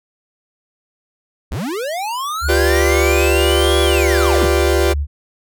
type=linear two-way sweep; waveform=square; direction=up then down; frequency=38.89 to 3413 to 38.89 Hz; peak=-21 dBFS; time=1.51-4.47 s; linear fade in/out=10 ms; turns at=3.82 s
type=tone; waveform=sine; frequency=71.9 Hz; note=D2; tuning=36 cents flat; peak=-16 dBFS; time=2.41-5.07 s; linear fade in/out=50 ms
type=chord; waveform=40% pulse; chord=G dominant seventh; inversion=third; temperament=equal; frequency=349.2 / 392 / 493.9 / 587.3 Hz; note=F4 / G4 / B4 / D5; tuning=0 / 0 / 0 / 0 cents; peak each=-17 / -17 / -21 / -21 dBFS; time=2.48-4.94 s; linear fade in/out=20 ms
effects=none